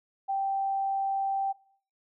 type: tone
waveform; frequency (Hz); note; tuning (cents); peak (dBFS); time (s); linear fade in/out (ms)
sine; 782; G5; -4; -26; 0.28-1.53; 20
effects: noise-tail reverb RT60 0.5 s tail -18 dB re dry